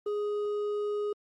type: tone with hard clipping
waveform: triangle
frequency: 415.3 Hz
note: G#4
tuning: in tune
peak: -30 dBFS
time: 0.06-1.13 s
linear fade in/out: 5 ms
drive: 8 dB
effects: Opus 24 kbps